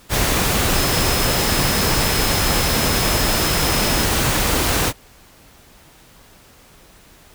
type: tone in noise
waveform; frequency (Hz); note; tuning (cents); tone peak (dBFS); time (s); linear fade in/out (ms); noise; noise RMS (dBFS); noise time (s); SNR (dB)
sine; 5150; E8; -41; -27; 0.73-4.07; 50; pink; -18; 0.09-4.93; -12
effects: pink hiss -48 dBFS RMS until 7.34 s